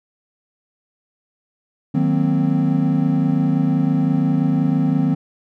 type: chord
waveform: triangle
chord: C half-diminished seventh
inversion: first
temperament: equal with one note detuned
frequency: 155.56 / 185 / 235.8 / 261.6 Hz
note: Eb3 / Gb3 / Bb3 / C4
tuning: 0 / 0 / +20 / 0 cents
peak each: -17 / -20 / -21 / -17 dBFS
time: 1.94-5.15 s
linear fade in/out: 10 ms
effects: none